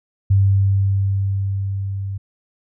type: tone with level ramp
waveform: sine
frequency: 98 Hz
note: G2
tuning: in tune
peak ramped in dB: -10 to -23 dBFS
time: 0.3-2.18 s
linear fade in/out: 10 ms
effects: none